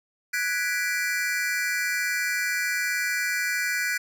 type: chord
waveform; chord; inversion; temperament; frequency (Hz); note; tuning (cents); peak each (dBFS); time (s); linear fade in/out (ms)
square; G# half-diminished seventh; third; equal; 1480 / 1661.2 / 1975.5 / 2349; F#6 / G#6 / B6 / D7; 0 / 0 / 0 / 0; -30 / -32 / -30 / -32; 0.33-3.98; 10
effects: none